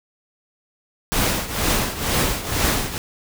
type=noise with tremolo; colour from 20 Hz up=pink; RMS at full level=-18 dBFS; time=1.12-2.98 s; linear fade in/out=0 ms; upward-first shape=triangle; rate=2.1 Hz; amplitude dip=80%; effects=none